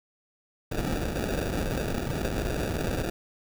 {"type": "noise with sample-and-hold", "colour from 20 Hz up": "pink", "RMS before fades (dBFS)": -29, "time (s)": [0.71, 3.1], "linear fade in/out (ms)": 10, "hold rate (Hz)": 1050, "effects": []}